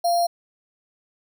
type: tone with sample-and-hold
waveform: sine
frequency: 692 Hz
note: F5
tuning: 16 cents flat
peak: -17 dBFS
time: 0.04-0.27 s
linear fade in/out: 10 ms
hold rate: 4900 Hz
effects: none